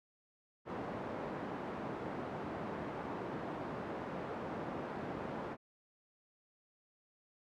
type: band-pass noise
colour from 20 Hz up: pink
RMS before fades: -42 dBFS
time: 0.65-5.57 s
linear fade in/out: 50 ms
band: 180 to 1100 Hz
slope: 12 dB/octave
effects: none